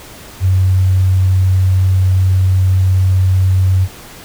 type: tone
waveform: sine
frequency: 93.6 Hz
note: F#2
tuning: 20 cents sharp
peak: -8 dBFS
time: 0.4-3.88 s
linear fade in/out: 50 ms
effects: pink hiss -35 dBFS RMS until 4.24 s